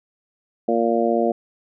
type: harmonic tone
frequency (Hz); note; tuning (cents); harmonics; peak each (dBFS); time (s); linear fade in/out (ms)
116.1; A#2; -7; 2 / 3 / 4 / 5 / 6; -23 / -23 / -23 / -23 / -23; 0.68-1.32; 5
effects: none